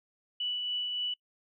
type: tone with tremolo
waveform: sine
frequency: 2960 Hz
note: F#7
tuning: in tune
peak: -29 dBFS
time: 0.4-1.14 s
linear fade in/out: 5 ms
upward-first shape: triangle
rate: 3.5 Hz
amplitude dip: 30%
effects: noise-tail reverb RT60 0.1 s tail -26 dB re dry